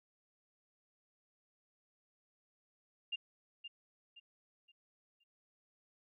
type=tone with echo; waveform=sine; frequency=2801 Hz; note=F7; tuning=4 cents sharp; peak=-35 dBFS; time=3.12-3.16 s; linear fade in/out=10 ms; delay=520 ms; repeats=4; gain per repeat=-9 dB; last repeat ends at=5.24 s; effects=none